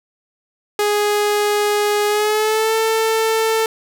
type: tone with pitch glide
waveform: sawtooth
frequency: 415.3 to 445.1 Hz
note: G#4 to A4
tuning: 0 to +20 cents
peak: -11 dBFS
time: 0.79-3.66 s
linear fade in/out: 2 ms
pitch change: +120 cents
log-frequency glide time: 2.07-2.74 s
effects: none